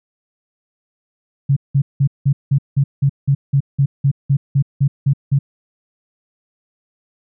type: tone bursts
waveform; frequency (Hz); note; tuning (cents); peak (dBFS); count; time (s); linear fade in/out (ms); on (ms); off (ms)
sine; 138.59; C#3; 0; -10; 16; 1.49-5.39; 10; 75; 180
effects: none